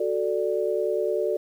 sine chord, D major, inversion first, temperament equal, 370 / 440 / 587.3 Hz, F#4 / A4 / D5, 0 / 0 / 0 cents, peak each -27 / -26 / -27 dBFS, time 0-1.37 s, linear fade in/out 5 ms, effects 9-bit

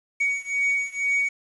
triangle beating tone pair, 2245 / 2247.1 Hz, C#7 / C#7, +21 / +23 cents, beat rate 2.1 Hz, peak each -23 / -24 dBFS, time 0.2-1.29 s, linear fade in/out 10 ms, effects resampled to 22050 Hz + 8-bit

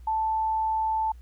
sine tone, 880 Hz, A5, in tune, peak -23 dBFS, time 0.07-1.12 s, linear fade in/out 5 ms, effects added 60 Hz sine -43 dBFS peak until 1.21 s + pink hiss -66 dBFS RMS until 1.21 s

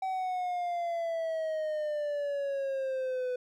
triangle exponential sweep, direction down, 764 to 497.7 Hz, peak -28 dBFS, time 0.02-3.36 s, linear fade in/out 5 ms, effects none

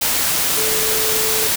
sine tone in noise, 437 Hz, A4, 12 cents flat, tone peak -24 dBFS, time 0.57-1.48 s, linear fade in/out 10 ms, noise white, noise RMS -18 dBFS, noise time 0.01-1.56 s, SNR -9 dB, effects none

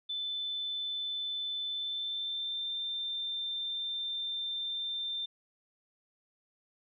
sine tone with pitch glide, 3520 to 3579 Hz, A7 to A7, 0 to +29 cents, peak -33 dBFS, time 0.09-5.26 s, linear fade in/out 10 ms, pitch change +29 cents, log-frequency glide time 1.68-2.68 s, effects none

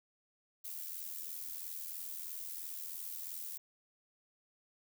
violet noise with amplitude modulation, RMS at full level -41 dBFS, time 0.64-3.58 s, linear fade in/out 10 ms, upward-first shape sine, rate 83 Hz, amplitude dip 60%, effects none

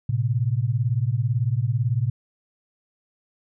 sine beating tone pair, 111.9 / 129.9 Hz, A2 / C3, +30 / -12 cents, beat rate 18 Hz, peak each -22 / -23 dBFS, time 0.09-2.1 s, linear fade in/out 5 ms, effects none

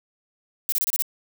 violet noise bursts, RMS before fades -23 dBFS, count 6, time 0.69-1.022 s, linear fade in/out 0 ms, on 32 ms, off 28 ms, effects none

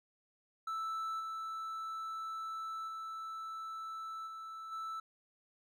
triangle tone with level steps, 1318.5 Hz, E6, in tune, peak -34 / -37 / -39 / -42 / -37 dBFS, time 0.67-5 s, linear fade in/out 5 ms, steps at 1.19 / 2.87 / 4.26 / 4.71 s, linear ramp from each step 20 ms, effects none

